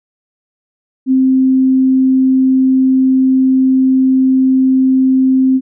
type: tone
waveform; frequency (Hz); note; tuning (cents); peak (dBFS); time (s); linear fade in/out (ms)
sine; 261.8; C4; +1; -7; 1.06-5.61; 50
effects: none